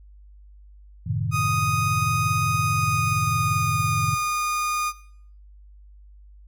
sine chord, F# diminished seventh, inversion none, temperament equal, 92.5 / 110 / 130.81 / 155.56 Hz, F#2 / A2 / C3 / Eb3, 0 / 0 / 0 / 0 cents, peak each -30 / -26 / -29 / -28 dBFS, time 1.06-4.15 s, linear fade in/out 10 ms
30% pulse tone with pitch glide, 1244.5 to 1223.8 Hz, D#6 to D#6, 0 to -29 cents, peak -20 dBFS, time 1.31-4.93 s, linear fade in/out 50 ms, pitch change -29 cents, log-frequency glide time 2.59-4.05 s
effects noise-tail reverb RT60 0.6 s tail -18 dB re dry + added 50 Hz sine -45 dBFS peak until 6.47 s

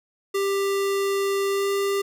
square tone with pitch glide, 395 to 397.3 Hz, G4 to G4, +13 to +23 cents, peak -22 dBFS, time 0.34-2.02 s, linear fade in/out 10 ms, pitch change +10 cents, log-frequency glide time 1.5-1.68 s, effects none

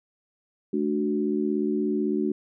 sine chord, D major, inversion second, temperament equal with one note detuned, 216.1 / 293.7 / 370 Hz, A3 / D4 / F#4, -31 / 0 / 0 cents, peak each -27 dBFS, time 0.73-2.32 s, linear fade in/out 5 ms, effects none

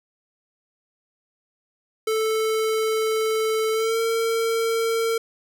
square tone with pitch glide, 439.5 to 455 Hz, A4 to A#4, -2 to -42 cents, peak -21 dBFS, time 2.07-5.18 s, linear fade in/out 5 ms, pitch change +60 cents, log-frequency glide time 3.72-3.99 s, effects none

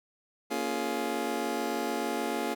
25% pulse chord, Bb minor seventh, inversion none, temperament just, 233.1 / 279.7 / 349.6 / 419.5 Hz, Bb3 / Db4 / F4 / Ab4, 0 / +16 / +2 / +17 cents, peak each -32 dBFS, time 0.5-2.55 s, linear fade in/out 20 ms, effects none

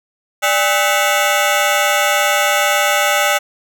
15% pulse ring-modulated tone, 698.5 Hz, F5, in tune, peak -3 dBFS, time 0.42-3.39 s, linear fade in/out 20 ms, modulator 111 Hz, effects none

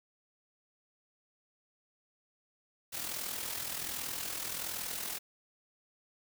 white noise with amplitude modulation, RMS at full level -36 dBFS, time 2.92-5.19 s, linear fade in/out 20 ms, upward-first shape sine, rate 41.3 Hz, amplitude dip 55%, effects none

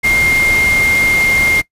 sine tone in noise, 2118 Hz, C7, 21 cents sharp, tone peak -10 dBFS, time 0.03-1.62 s, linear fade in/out 20 ms, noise pink, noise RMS -21 dBFS, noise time 0.03-1.62 s, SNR +8 dB, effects noise-tail reverb RT60 0.1 s tail -20 dB re dry + resampled to 32000 Hz

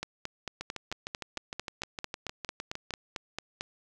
two click trains, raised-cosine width 0.2 ms, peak -19 / -17 dBFS, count 16 / 17, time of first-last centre 0.61-2.907 / 0.03-3.609 s, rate 6.53 / 4.47 Hz, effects none

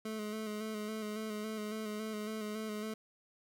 25% pulse tone with vibrato, 214.8 Hz, A3, 41 cents flat, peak -34 dBFS, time 0.05-2.94 s, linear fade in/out 5 ms, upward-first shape square, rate 3.6 Hz, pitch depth 28 cents each way, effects none

